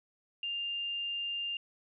sine tone, 2800 Hz, F7, 4 cents sharp, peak -33 dBFS, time 0.43-1.57 s, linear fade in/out 2 ms, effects none

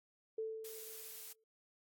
sine tone with exponential decay, 442 Hz, A4, 8 cents sharp, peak -36 dBFS, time 0.38-1.44 s, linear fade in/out 5 ms, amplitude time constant 230 ms
blue noise, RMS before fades -49 dBFS, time 0.64-1.33 s, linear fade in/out 10 ms
effects AAC 64 kbps

